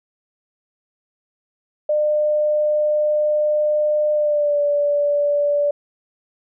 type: tone with pitch glide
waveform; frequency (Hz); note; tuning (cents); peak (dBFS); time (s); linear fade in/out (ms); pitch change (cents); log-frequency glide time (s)
sine; 602 to 580.5; D5 to D5; +43 to -20; -15; 1.89-5.71; 5; -63; 4.14-4.6
effects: none